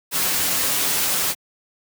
white noise with comb filter, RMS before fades -21 dBFS, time 0.11-1.35 s, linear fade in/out 50 ms, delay 8.7 ms, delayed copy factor -0.6, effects high-pass 80 Hz 12 dB/octave

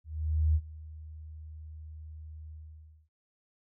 sine tone with ADSR envelope, 77.8 Hz, D#2, in tune, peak -21 dBFS, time 0.04-3.09 s, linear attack 510 ms, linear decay 55 ms, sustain -21 dB, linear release 580 ms, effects none

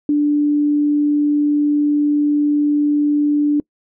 sine tone, 293.8 Hz, D4, 1 cent sharp, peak -12 dBFS, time 0.09-3.6 s, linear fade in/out 2 ms, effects noise-tail reverb RT60 0.1 s tail -25 dB re dry

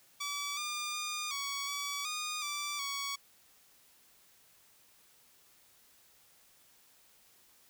10% pulse tone with pitch steps, 1149 / 1203 / 1214 / 1122 / 1141 / 1227 / 1168 / 1120 Hz, D6 / D6 / D#6 / C#6 / C#6 / D#6 / D6 / C#6, -38 / +41 / -43 / +21 / +50 / -25 / -10 / +18 cents, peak -27 dBFS, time 0.2-3.16 s, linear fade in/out 10 ms, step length 370 ms, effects white hiss -64 dBFS RMS until 7.69 s

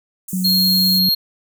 pink high-pass noise, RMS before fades -31 dBFS, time 0.28-0.99 s, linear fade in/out 5 ms, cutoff 6900 Hz, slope 48 dB/octave
sine tone with vibrato, 185 Hz, F#3, in tune, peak -18 dBFS, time 0.33-1.09 s, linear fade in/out 2 ms, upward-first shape triangle, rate 10 Hz, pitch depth 9 cents each way
square tone, 4250 Hz, C8, 26 cents sharp, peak -14 dBFS, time 0.44-1.15 s, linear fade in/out 10 ms
effects none

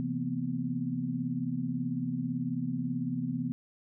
sine tone cluster, 132.3 / 167.7 / 233.2 / 251.4 Hz, C3 / E3 / A#3 / B3, +20 / +30 / +1 / +31 cents, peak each -37 / -36 / -37 / -33 dBFS, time 0-3.52 s, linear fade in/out 0 ms, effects none

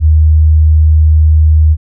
sine tone, 77.78 Hz, D#2, in tune, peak -3 dBFS, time 0-1.77 s, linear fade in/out 50 ms, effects none

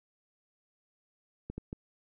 clicks, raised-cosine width 3 ms, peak -25 dBFS, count 3, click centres 1.5 / 1.58 / 1.729 s, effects none

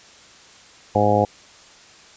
harmonic tone, 103.83 Hz, G#2, in tune, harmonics 1 / 2 / 3 / 4 / 5 / 6 / 7 / 8, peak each -23 / -24 / -26 / -25 / -20 / -24 / -21 / -22 dBFS, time 0.95-1.25 s, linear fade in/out 5 ms, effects white hiss -47 dBFS RMS until 2.16 s + resampled to 16000 Hz

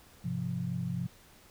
sine chord, F minor, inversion first, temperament equal, 103.83 / 130.81 / 174.61 Hz, Ab2 / C3 / F3, 0 / 0 / 0 cents, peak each -40 / -35 / -34 dBFS, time 0.24-1.07 s, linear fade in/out 10 ms, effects pink hiss -58 dBFS RMS until 1.5 s

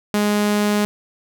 sawtooth tone, 207.7 Hz, G#3, in tune, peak -12 dBFS, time 0.14-0.85 s, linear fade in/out 0 ms, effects none

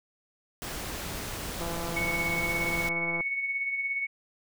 pink noise, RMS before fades -36 dBFS, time 0.62-2.89 s, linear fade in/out 0 ms
click train, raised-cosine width 1 ms, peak -23 dBFS, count 271, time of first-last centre 1.61-3.208 s, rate 169 Hz
sine tone with tremolo, 2217 Hz, C#7, in tune, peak -26 dBFS, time 1.96-4.07 s, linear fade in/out 10 ms, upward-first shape sine, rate 17 Hz, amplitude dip 45%
effects none

